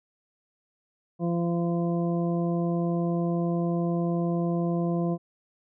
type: harmonic tone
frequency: 171.2 Hz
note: F3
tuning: 34 cents flat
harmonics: 1 / 2 / 3 / 4 / 6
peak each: -25 / -30 / -35 / -35 / -42 dBFS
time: 1.19-5.18 s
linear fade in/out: 50 ms
effects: none